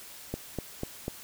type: click train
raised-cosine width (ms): 2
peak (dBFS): -18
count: 4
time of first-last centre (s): 0.34-1.081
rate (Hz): 4.05
effects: white hiss -47 dBFS RMS until 1.23 s